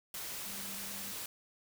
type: tone in noise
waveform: sine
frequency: 197.5 Hz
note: G3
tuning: 13 cents sharp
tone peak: -51 dBFS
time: 0.46-1.12 s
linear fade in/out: 2 ms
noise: white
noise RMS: -42 dBFS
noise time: 0.14-1.26 s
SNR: -12 dB
effects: none